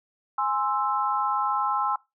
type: chord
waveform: sine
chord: Ab augmented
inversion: none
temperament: equal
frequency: 830.6 / 1046.5 / 1318.5 Hz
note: Ab5 / C6 / E6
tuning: 0 / 0 / 0 cents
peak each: -27 dBFS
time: 0.38-1.96 s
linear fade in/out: 5 ms
effects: noise-tail reverb RT60 0.2 s tail -20 dB re dry